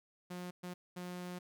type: tone bursts at uneven times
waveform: sawtooth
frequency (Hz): 179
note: F3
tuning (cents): +43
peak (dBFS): -38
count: 3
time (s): 0.3-0.51 / 0.63-0.74 / 0.96-1.39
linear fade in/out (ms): 10
effects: none

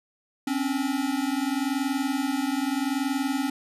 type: tone pair together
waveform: square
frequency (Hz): 262.6 / 283.4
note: C4 / C#4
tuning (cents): +6 / +38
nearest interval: minor second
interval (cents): 132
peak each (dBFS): -28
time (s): 0.47-3.5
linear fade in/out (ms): 5
effects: resampled to 32000 Hz

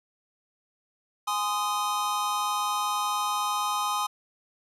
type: chord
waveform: square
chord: Ab major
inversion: none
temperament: equal with one note detuned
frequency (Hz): 830.6 / 1033.3 / 1244.5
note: Ab5 / C6 / Eb6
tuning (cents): 0 / -22 / 0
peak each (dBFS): -32 / -31 / -30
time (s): 1.27-4.07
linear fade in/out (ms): 10
effects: resampled to 32000 Hz + 10-bit

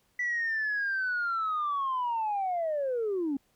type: linear sweep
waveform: sine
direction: down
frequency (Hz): 1975.5 to 263.7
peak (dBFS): -26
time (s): 0.19-3.37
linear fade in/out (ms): 5
effects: tanh soft clip ceiling -24 dBFS + pink hiss -70 dBFS RMS until 3.55 s

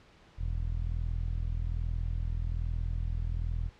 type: tone with low-pass filter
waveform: sawtooth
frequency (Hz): 41.2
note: E1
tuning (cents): 0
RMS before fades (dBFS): -32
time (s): 0.37-3.71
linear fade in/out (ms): 50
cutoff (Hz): 100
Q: 1.5
effects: pink hiss -59 dBFS RMS until 3.79 s + low-pass 4000 Hz 12 dB/octave

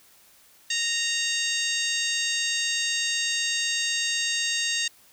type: harmonic tone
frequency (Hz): 928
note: A#5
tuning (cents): -8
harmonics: 2 / 3 / 4 / 5 / 6 / 7 / 8 / 9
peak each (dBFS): -31 / -30 / -30 / -32 / -37 / -32 / -35 / -40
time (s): 0.7-4.88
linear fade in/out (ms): 5
effects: white hiss -56 dBFS RMS until 5.12 s

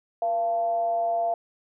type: tone with frequency modulation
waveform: sine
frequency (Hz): 685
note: F5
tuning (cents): -34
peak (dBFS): -22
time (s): 0.22-1.34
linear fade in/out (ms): 2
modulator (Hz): 206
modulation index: 0.32
effects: none

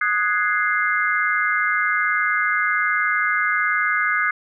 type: chord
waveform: sine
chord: Ab dominant seventh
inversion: second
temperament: equal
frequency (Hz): 1244.5 / 1480 / 1661.2 / 2093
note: Eb6 / Gb6 / Ab6 / C7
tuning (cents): 0 / 0 / 0 / 0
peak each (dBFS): -23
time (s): 0.01-4.31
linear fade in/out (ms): 5
effects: none

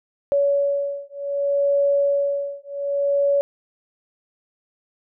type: beating tone pair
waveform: sine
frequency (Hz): 564 / 564.65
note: C#5 / C#5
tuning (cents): +30 / +32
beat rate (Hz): 0.65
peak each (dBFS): -21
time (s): 0.32-3.41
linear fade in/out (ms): 0
effects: none

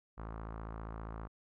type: tone with low-pass filter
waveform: sawtooth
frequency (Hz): 55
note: A1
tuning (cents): 0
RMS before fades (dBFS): -44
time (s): 0.17-1.28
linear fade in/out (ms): 20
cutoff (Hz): 1200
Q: 2.7
effects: none

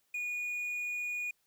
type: tone with quantisation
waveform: triangle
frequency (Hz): 2451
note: D#7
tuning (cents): -27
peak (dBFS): -32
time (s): 0.14-1.31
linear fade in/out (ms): 5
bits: 10
effects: white hiss -75 dBFS RMS until 1.46 s

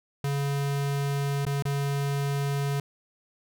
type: tone with dropouts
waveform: square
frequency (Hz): 140.8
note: C#3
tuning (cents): +27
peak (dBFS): -26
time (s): 0.24-2.8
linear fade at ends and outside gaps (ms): 2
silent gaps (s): 1.452-1.465 / 1.624-1.653
effects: none

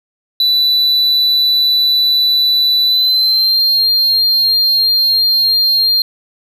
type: tone with pitch glide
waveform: triangle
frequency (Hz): 3974 to 4201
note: B7 to C8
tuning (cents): +10 to +6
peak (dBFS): -8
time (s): 0.4-6.02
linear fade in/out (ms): 2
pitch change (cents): +96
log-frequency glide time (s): 2.85-3.63
effects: none

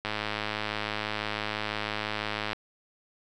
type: click train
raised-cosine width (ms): 0.3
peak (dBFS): -14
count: 264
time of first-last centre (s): 0.05-2.531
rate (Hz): 106
effects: none

